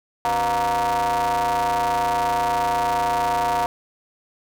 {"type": "ring-modulated tone", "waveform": "45% pulse", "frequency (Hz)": 111.5, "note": "A2", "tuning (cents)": 23, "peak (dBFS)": -16, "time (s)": [0.25, 3.66], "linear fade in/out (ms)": 0, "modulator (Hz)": 822, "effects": []}